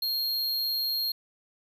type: tone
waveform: square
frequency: 4239 Hz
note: C8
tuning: 22 cents sharp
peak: -27 dBFS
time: 0.02-1.12 s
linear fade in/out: 5 ms
effects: none